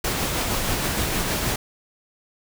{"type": "noise with tremolo", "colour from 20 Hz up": "pink", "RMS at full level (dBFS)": -23, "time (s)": [0.04, 1.56], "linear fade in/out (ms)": 5, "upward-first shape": "triangle", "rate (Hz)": 6.4, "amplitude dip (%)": 30, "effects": []}